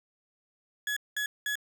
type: tone bursts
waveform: 35% pulse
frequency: 1689 Hz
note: G#6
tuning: 29 cents sharp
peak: -27 dBFS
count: 3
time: 0.87-1.555 s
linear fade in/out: 2 ms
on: 95 ms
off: 200 ms
effects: none